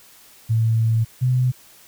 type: tone pair in turn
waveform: sine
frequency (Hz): 112.7 / 126.5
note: A2 / B2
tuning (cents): +42 / +42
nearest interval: major second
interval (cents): 200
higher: second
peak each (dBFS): -15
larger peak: neither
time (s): 0.49-1.05 / 1.21-1.52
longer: first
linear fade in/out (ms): 20
effects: white hiss -49 dBFS RMS until 1.87 s